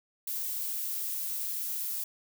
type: noise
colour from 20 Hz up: violet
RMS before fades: -34 dBFS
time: 0.27-2.04 s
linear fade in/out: 5 ms
effects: none